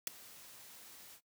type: noise with ADSR envelope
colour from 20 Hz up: white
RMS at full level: -32 dBFS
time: 0.07-1.21 s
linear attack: 3 ms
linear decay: 8 ms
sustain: -23 dB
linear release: 73 ms
effects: noise-tail reverb RT60 0.1 s tail -19 dB re dry + high-pass 80 Hz 12 dB/octave